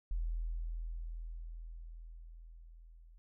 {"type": "tone with level ramp", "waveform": "sine", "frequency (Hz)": 41.23, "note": "E1", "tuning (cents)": 1, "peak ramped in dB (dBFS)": [-32, -55], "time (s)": [0.11, 3.18], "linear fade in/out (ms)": 0, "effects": []}